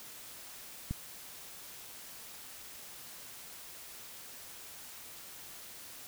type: click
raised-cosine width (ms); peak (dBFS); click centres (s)
5; -22; 0.91
effects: white hiss -49 dBFS RMS until 6.07 s